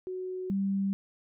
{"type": "tone pair in turn", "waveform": "sine", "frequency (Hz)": [370, 196], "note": ["F#4", "G3"], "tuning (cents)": [0, 0], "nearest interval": "major seventh", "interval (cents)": 1100, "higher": "first", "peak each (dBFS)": [-33, -26], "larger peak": "second", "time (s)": [[0.07, 0.5], [0.5, 0.93]], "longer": "neither", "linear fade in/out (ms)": 0, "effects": []}